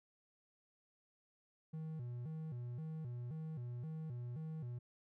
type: tone with vibrato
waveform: triangle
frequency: 138.7 Hz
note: C#3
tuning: 1 cent sharp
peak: -40 dBFS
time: 1.73-4.79 s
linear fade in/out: 10 ms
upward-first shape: square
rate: 1.9 Hz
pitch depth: 230 cents each way
effects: none